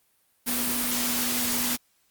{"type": "tone in noise", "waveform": "sine", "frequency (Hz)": 243.5, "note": "B3", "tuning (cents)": -24, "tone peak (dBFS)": -32, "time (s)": [0.46, 1.77], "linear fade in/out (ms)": 20, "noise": "white", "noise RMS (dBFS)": -27, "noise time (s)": [0.46, 1.77], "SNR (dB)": -8, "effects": ["white hiss -67 dBFS RMS until 2.1 s", "Opus 32 kbps"]}